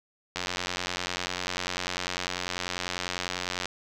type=click train; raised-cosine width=0.2 ms; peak=-12 dBFS; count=298; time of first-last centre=0.36-3.656 s; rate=90.1 Hz; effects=none